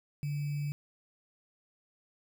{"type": "tone with sample-and-hold", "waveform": "sine", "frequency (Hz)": 145.3, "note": "D3", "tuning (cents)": -18, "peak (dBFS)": -31, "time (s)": [0.23, 0.72], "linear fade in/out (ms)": 0, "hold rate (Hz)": 2450, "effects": []}